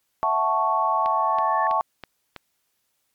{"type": "chord", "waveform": "sine", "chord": "F# minor seventh", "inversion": "third", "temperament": "equal", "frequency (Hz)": [659.3, 740, 880, 1108.7], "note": ["E5", "F#5", "A5", "C#6"], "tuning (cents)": [0, 0, 0, 0], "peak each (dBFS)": [-27, -28, -23, -22], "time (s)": [0.23, 1.81], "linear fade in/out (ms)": 0}
{"type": "tone with exponential growth", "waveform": "sine", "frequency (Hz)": 1760, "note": "A6", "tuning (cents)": 0, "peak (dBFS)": -27, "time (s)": [0.98, 1.67], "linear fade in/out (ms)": 1, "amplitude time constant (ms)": 150}
{"type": "click train", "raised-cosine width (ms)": 0.3, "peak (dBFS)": -19, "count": 5, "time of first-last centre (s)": [1.06, 2.363], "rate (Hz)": 3.07}
{"effects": ["white hiss -72 dBFS RMS until 3.14 s", "MP3 96 kbps"]}